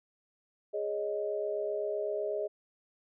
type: chord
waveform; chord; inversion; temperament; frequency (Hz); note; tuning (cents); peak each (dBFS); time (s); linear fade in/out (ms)
sine; Ab suspended fourth; none; equal; 415.3 / 554.4 / 622.3; Ab4 / Db5 / Eb5; 0 / 0 / 0; -34 / -39 / -34; 0.73-2.48; 20
effects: none